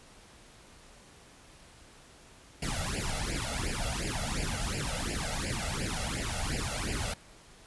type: noise with flanger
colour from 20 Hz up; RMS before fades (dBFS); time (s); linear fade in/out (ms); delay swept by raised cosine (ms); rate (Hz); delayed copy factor
pink; -33; 2.62-7.14; 5; 0.4 to 1.5; 2.8; +0.95
effects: pink hiss -55 dBFS RMS until 7.66 s + resampled to 24000 Hz